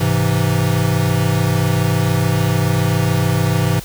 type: chord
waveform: square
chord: Ab augmented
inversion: none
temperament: equal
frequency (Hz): 103.83 / 130.81 / 164.81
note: Ab2 / C3 / E3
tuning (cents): 0 / 0 / 0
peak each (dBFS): -19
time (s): 0-3.8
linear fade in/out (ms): 10
effects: added 41 Hz sine -35 dBFS peak until 3.84 s + white hiss -36 dBFS RMS until 3.84 s